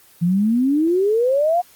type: exponential sweep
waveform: sine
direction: up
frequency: 165.9 to 729 Hz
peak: -14 dBFS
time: 0.21-1.62 s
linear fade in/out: 20 ms
effects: white hiss -50 dBFS RMS until 1.75 s + Opus 24 kbps